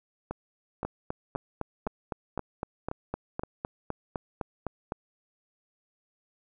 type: two click trains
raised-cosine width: 1 ms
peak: -17 / -19 dBFS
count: 17 / 7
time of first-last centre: 0.85-4.921 / 0.31-3.435 s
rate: 3.93 / 1.92 Hz
effects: none